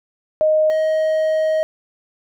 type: tone pair in turn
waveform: sine / triangle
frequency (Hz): 621 / 628.9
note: D#5 / D#5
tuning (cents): -3 / +18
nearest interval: unison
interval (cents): 21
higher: second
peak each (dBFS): -12 / -13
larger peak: first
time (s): 0.41-0.7 / 0.7-1.63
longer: second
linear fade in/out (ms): 0
effects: none